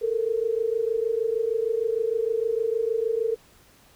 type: tone pair together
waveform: sine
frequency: 439.7 / 466.2 Hz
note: A4 / A#4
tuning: -1 / 0 cents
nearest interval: minor second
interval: 101 cents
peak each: -25 dBFS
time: 0.01-3.36 s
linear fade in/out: 20 ms
effects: pink hiss -56 dBFS RMS until 3.95 s